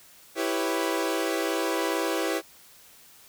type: chord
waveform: sawtooth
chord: C# half-diminished seventh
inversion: first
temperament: equal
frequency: 329.6 / 392 / 493.9 / 554.4 Hz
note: E4 / G4 / B4 / C#5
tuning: 0 / 0 / 0 / 0 cents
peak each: -25 / -27 / -28 / -29 dBFS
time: 0.35-2.42 s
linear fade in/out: 50 ms
effects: white hiss -53 dBFS RMS until 3.28 s